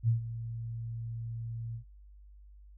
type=tone with ADSR envelope; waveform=sine; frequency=115.1 Hz; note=A#2; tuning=22 cents flat; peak=-22 dBFS; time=0.03-1.84 s; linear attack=52 ms; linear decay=120 ms; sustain=-14 dB; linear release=94 ms; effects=noise-tail reverb RT60 0.2 s tail -23 dB re dry + added 50 Hz sine -51 dBFS peak until 2.77 s